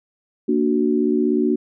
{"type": "chord", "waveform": "sine", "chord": "Bb augmented", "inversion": "none", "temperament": "equal", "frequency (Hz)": [233.1, 293.7, 370], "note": ["Bb3", "D4", "F#4"], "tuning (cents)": [0, 0, 0], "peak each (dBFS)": -20, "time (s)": [0.48, 1.56], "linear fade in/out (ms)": 10, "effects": []}